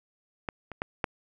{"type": "clicks", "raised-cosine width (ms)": 0.5, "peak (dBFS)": [-16, -24, -14, -11], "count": 4, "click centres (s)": [0.488, 0.717, 0.819, 1.042], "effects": []}